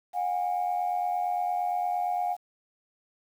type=tone pair together; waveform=sine; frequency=719.3 / 808 Hz; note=F#5 / G#5; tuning=-49 / -48 cents; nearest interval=major second; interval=201 cents; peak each=-26 / -30 dBFS; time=0.13-2.37 s; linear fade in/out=50 ms; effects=tanh soft clip ceiling -20 dBFS + 9-bit